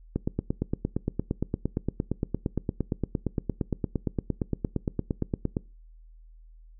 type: click train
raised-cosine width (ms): 3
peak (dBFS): -13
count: 48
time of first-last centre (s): 0.16-5.569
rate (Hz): 8.69
effects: noise-tail reverb RT60 0.3 s tail -23 dB re dry + added 40 Hz sine -48 dBFS peak until 6.79 s